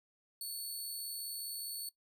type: tone with amplitude modulation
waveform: 15% pulse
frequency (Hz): 4435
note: C#8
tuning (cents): 0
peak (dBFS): -32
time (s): 0.41-1.89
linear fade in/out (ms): 2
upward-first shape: sine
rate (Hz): 79.6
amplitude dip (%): 25
effects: noise-tail reverb RT60 0.1 s tail -18 dB re dry